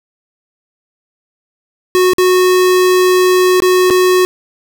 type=tone with dropouts; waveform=square; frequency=366.9 Hz; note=F#4; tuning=15 cents flat; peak=-8 dBFS; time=1.95-4.25 s; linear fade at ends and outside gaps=0 ms; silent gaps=2.134-2.183 / 3.602-3.622 / 3.901-3.907 s; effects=none